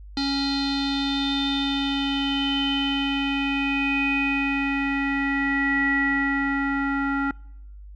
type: tone with low-pass filter sweep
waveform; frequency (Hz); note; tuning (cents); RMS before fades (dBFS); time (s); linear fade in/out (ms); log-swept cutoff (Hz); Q
square; 277.2; C#4; 0; -24; 0.17-7.31; 2; 4300 to 1600; 9.7
effects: noise-tail reverb RT60 0.8 s tail -26 dB re dry + added 50 Hz sine -39 dBFS peak until 7.95 s